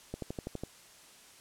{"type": "click train", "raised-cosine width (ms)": 2, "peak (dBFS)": -23, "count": 7, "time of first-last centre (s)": [0.14, 0.636], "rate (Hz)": 12.1, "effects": ["white hiss -56 dBFS RMS until 1.4 s", "low-pass 10000 Hz 12 dB/octave"]}